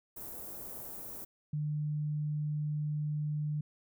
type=band-stop noise; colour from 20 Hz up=white; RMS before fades=-44 dBFS; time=0.16-1.25 s; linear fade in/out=10 ms; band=680 to 15000 Hz; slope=12 dB/octave
type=tone; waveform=sine; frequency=150 Hz; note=D3; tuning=37 cents sharp; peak=-31 dBFS; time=1.53-3.61 s; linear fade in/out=5 ms
effects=none